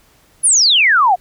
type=exponential sweep; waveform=sine; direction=down; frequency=10730 to 682 Hz; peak=-8 dBFS; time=0.43-1.16 s; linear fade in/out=20 ms; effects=pink hiss -52 dBFS RMS until 1.2 s

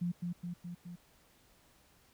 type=tone with echo; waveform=sine; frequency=174.61 Hz; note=F3; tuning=in tune; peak=-31 dBFS; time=0.01-0.12 s; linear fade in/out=10 ms; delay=210 ms; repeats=4; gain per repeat=-3 dB; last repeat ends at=0.96 s; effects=pink hiss -66 dBFS RMS until 2.13 s

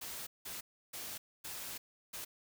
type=noise bursts at uneven times; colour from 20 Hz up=white; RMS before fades=-44 dBFS; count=5; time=0.01-0.27 / 0.45-0.61 / 0.93-1.18 / 1.44-1.78 / 2.13-2.25 s; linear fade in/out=10 ms; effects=none

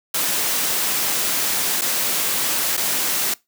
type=noise with dropouts; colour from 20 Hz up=white; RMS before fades=-21 dBFS; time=0.14-3.34 s; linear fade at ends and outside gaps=5 ms; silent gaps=1.812-1.817 / 2.768-2.775 s; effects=noise-tail reverb RT60 0.2 s tail -22 dB re dry + high-pass 150 Hz 12 dB/octave

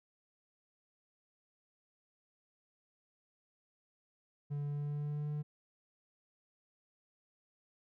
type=tone with pitch glide; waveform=triangle; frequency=144.6 to 148.75 Hz; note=D3 to D3; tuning=-27 to +22 cents; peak=-33 dBFS; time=4.5-5.43 s; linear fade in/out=20 ms; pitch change=+49 cents; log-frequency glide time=4.65-5.31 s; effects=none

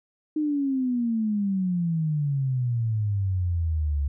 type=exponential sweep; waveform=sine; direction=down; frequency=310.2 to 69.3 Hz; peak=-22 dBFS; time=0.36-4.08 s; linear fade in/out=5 ms; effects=none

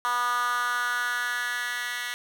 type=tone with high-pass filter sweep; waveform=10% pulse; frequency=243.6 Hz; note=B3; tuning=24 cents flat; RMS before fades=-28 dBFS; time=0.05-2.14 s; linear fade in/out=0 ms; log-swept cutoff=1100 to 2100 Hz; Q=4.1; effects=none

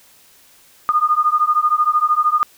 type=beating tone pair; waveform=sine; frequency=1216 / 1229 Hz; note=D#6 / D#6; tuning=-40 / -22 cents; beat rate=13 Hz; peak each=-16 / -16 dBFS; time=0.89-2.43 s; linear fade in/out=0 ms; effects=white hiss -50 dBFS RMS until 2.57 s

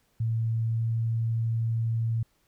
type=tone with pitch glide; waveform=sine; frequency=113.4 to 114.06 Hz; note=A#2 to A#2; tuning=-47 to -37 cents; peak=-24 dBFS; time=0.2-2.23 s; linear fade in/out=5 ms; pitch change=+10 cents; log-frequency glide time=0.73-0.81 s; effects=pink hiss -69 dBFS RMS until 2.47 s

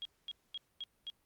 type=tone bursts; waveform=sine; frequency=3281 Hz; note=G#7; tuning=22 cents flat; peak=-39 dBFS; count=5; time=0.02-1.1 s; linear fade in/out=0 ms; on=32 ms; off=230 ms; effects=pink hiss -75 dBFS RMS until 1.25 s + Opus 48 kbps

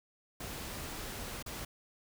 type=noise with dropouts; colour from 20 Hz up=pink; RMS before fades=-42 dBFS; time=0.4-1.65 s; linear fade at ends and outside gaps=5 ms; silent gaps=1.426-1.461 s; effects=none

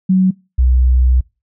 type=tone pair in turn; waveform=sine; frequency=187 / 62.93 Hz; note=F#3 / B1; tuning=+19 / +33 cents; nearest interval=octave + perfect fifth; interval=1886 cents; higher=first; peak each=-8 dBFS; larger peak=neither; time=0.09-0.31 / 0.58-1.21 s; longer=second; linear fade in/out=10 ms; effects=noise-tail reverb RT60 0.3 s tail -25 dB re dry

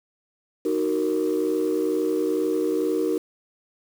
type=tone cluster; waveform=sine; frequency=310.9 / 373.1 / 464.4 Hz; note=D#4 / F#4 / A#4; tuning=-1 / +14 / -7 cents; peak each=-24 dBFS; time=0.65-3.18 s; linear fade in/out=5 ms; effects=tanh soft clip ceiling -15 dBFS + 7-bit

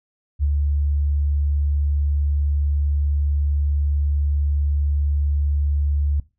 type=tone with ADSR envelope; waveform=sine; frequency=72.3 Hz; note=D2; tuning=27 cents flat; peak=-15 dBFS; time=0.39-6.2 s; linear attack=42 ms; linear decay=36 ms; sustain=-2 dB; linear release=3 ms; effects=noise-tail reverb RT60 0.3 s tail -21 dB re dry

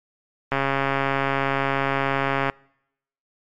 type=click train; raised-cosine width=0.5 ms; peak=-7 dBFS; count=272; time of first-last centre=0.52-2.498 s; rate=137 Hz; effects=noise-tail reverb RT60 0.8 s tail -26 dB re dry + MP3 96 kbps

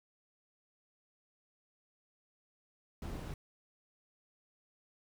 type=noise with amplitude modulation; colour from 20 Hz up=brown; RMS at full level=-40 dBFS; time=3.02-3.34 s; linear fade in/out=2 ms; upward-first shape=sine; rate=252 Hz; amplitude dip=45%; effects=none

